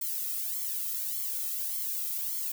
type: noise with flanger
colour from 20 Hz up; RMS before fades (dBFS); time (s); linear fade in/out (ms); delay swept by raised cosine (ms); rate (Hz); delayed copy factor
violet; -33; 0.01-2.52; 5; 0.92 to 1.58; 1.7; +0.95
effects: none